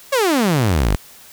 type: exponential sweep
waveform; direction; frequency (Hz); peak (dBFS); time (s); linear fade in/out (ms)
sawtooth; down; 576 to 42.61; -10; 0.12-0.96; 10
effects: white hiss -43 dBFS RMS until 1.32 s